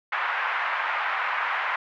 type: band-pass noise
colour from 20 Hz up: pink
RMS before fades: -27 dBFS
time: 0.12-1.76 s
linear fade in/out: 5 ms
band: 910 to 2200 Hz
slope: 24 dB/octave
effects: none